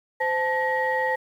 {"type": "tone cluster", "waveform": "sine", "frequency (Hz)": [516, 875, 1894], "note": ["C5", "A5", "A#6"], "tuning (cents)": [-24, -10, 27], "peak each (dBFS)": -25, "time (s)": [0.2, 1.16], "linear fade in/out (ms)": 10, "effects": ["tanh soft clip ceiling -14 dBFS", "9-bit"]}